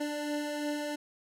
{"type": "beating tone pair", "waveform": "25% pulse", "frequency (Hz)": [292.9, 295.8], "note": ["D4", "D4"], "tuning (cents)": [-5, 13], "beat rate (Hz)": 2.9, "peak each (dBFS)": [-37, -29], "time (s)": [0, 0.96], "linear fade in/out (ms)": 10, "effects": ["low-pass 12000 Hz 12 dB/octave"]}